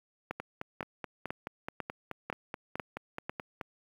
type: two click trains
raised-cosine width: 0.5 ms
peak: -21 / -19 dBFS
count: 16 / 7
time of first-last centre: 0.4-3.612 / 0.31-3.295 s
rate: 4.67 / 2.01 Hz
effects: high-pass 100 Hz 12 dB/octave + 9-bit